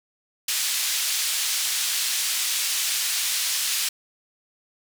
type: band-pass noise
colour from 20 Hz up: pink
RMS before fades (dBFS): -25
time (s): 0.48-3.89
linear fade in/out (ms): 5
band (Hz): 3200 to 13000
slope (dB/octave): 12
effects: none